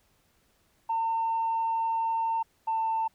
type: tone pair in turn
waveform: sine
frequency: 906 / 894.6 Hz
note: A#5 / A5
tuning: -50 / +28 cents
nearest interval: unison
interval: 22 cents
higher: first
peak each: -24 dBFS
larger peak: neither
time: 0.89-2.43 / 2.67-3.08 s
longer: first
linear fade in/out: 10 ms
effects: tanh soft clip ceiling -21 dBFS + pink hiss -68 dBFS RMS until 3.14 s